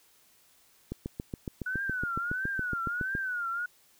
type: click train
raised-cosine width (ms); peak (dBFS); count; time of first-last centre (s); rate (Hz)
3; -21; 17; 0.92-3.152; 7.17
type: tone with vibrato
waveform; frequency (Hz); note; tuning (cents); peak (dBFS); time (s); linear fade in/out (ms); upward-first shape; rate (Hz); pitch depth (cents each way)
sine; 1473; F#6; -8; -30; 1.66-3.66; 5; triangle; 1.5; 160
effects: white hiss -63 dBFS RMS until 3.99 s